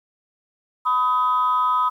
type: tone pair together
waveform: sine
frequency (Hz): 1000 / 1259.9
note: B5 / D#6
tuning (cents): +21 / +21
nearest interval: major third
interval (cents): 400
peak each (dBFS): -19 / -18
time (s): 0.85-1.9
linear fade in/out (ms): 20
effects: tanh soft clip ceiling -11 dBFS + 9-bit